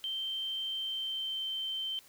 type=tone with pitch glide; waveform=sine; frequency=3127 to 3109 Hz; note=G7 to G7; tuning=-5 to -15 cents; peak=-33 dBFS; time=0.04-1.99 s; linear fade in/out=0 ms; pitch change=-10 cents; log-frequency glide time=0.69-1.43 s; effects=white hiss -59 dBFS RMS until 2.08 s